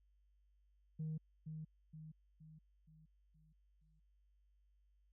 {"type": "tone with echo", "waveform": "sine", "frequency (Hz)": 156.7, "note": "D#3", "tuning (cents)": 13, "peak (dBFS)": -38, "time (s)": [0.99, 1.18], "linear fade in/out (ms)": 10, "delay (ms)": 470, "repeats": 6, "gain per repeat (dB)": -6, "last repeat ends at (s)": 4, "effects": ["tanh soft clip ceiling -37 dBFS", "added 50 Hz sine -70 dBFS peak until 5.12 s"]}